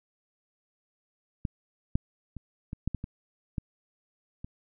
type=clicks; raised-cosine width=5 ms; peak=-17 / -12 / -27 / -23 / -15 / -19 / -23 / -18 / -26 dBFS; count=9; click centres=1.452 / 1.955 / 2.367 / 2.731 / 2.876 / 2.947 / 3.041 / 3.582 / 4.445 s; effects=none